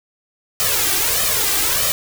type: noise with flanger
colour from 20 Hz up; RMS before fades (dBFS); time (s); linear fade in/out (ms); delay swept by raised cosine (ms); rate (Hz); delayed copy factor
white; -18; 0.6-1.92; 0; 1.6 to 2.6; 1.6; +0.75
effects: none